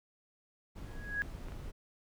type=noise; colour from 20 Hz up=brown; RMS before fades=-44 dBFS; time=0.75-1.72 s; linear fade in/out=20 ms
type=tone with exponential growth; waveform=sine; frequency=1661.2 Hz; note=G#6; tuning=in tune; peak=-28 dBFS; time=0.85-1.22 s; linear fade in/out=0 ms; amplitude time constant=79 ms
type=clicks; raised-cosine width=0.5 ms; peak=-35 dBFS; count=2; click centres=1.485 / 1.521 s
effects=none